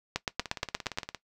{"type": "two click trains", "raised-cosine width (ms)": 0.2, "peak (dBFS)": [-19, -11], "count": [14, 8], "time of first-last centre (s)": [[0.4, 1.147], [0.16, 0.985]], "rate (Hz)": [17.4, 8.48], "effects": ["noise-tail reverb RT60 0.1 s tail -17 dB re dry"]}